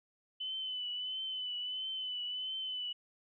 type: tone with vibrato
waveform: sine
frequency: 3017 Hz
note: F#7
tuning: 33 cents sharp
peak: -36 dBFS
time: 0.4-2.93 s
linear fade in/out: 10 ms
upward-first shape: triangle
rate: 1.5 Hz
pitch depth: 45 cents each way
effects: none